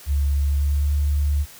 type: tone with pitch glide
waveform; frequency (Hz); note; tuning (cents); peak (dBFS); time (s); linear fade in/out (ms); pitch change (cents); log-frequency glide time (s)
sine; 70.8 to 72.62; C#2 to D2; +37 to -19; -17; 0.06-1.46; 50; +44; 0.42-1.01
effects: white hiss -44 dBFS RMS until 1.59 s